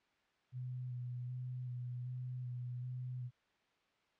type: tone with vibrato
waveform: sine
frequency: 124.6 Hz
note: B2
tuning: 16 cents sharp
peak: -40 dBFS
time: 0.52-3.31 s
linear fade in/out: 50 ms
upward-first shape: square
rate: 1.3 Hz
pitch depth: 18 cents each way
effects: white hiss -75 dBFS RMS until 4.19 s + low-pass 3000 Hz 12 dB/octave